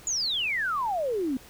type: exponential sweep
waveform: sine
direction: down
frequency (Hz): 7040 to 246.9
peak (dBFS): -25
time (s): 0.07-1.37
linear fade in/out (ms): 2
effects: pink hiss -50 dBFS RMS until 1.49 s